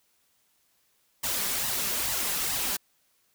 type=noise with flanger; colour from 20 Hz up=white; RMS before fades=-29 dBFS; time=1.23-2.77 s; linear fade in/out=10 ms; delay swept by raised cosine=1 to 5.1 ms; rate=2.3 Hz; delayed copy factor=+0.65; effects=white hiss -69 dBFS RMS until 3.34 s